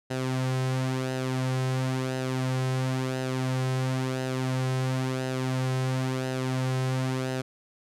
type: tone with flanger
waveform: sawtooth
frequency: 129.8 Hz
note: C3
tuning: 13 cents flat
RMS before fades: -28 dBFS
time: 0.1-7.42 s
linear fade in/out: 10 ms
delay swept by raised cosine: 0.87 to 3.47 ms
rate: 0.97 Hz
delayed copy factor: -0.55
effects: low-pass 10000 Hz 12 dB/octave